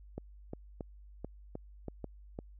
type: clicks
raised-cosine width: 2 ms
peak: -26 dBFS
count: 8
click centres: 0.18 / 0.534 / 0.808 / 1.246 / 1.554 / 1.883 / 2.043 / 2.389 s
effects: added 50 Hz sine -51 dBFS peak until 2.59 s